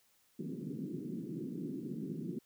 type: band-pass noise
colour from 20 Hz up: pink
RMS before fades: -41 dBFS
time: 0.39-2.39 s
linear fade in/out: 2 ms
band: 150 to 370 Hz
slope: 48 dB/octave
effects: white hiss -71 dBFS RMS until 2.45 s